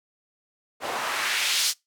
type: noise with band-pass filter sweep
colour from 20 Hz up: white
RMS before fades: -26 dBFS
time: 0.8-1.74 s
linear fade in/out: 50 ms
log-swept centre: 570 to 5400 Hz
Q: 1.2
effects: noise-tail reverb RT60 0.2 s tail -24 dB re dry